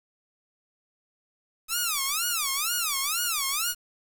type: tone with vibrato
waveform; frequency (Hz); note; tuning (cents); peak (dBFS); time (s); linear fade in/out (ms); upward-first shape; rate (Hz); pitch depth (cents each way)
5% pulse; 1248; D#6; +5; -14; 1.68-3.75; 50; sine; 2.1; 260
effects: 7-bit